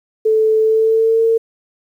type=tone with pitch glide; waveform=sine; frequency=437.8 to 453.2 Hz; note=A4 to A#4; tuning=-9 to -49 cents; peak=-10 dBFS; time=0.25-1.38 s; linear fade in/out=10 ms; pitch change=+60 cents; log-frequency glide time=0.6-1.23 s; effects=8-bit